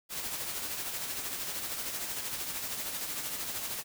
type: noise with tremolo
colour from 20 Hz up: white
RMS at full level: -35 dBFS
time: 0.09-3.84 s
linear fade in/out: 50 ms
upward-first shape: sine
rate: 13 Hz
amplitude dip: 40%
effects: none